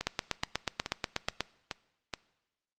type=two click trains; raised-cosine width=0.2 ms; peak=-16 / -11 dBFS; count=6 / 12; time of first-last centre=0.01-2.138 / 0.07-1.407 s; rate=2.35 / 8.23 Hz; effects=noise-tail reverb RT60 1.0 s tail -20 dB re dry + Opus 48 kbps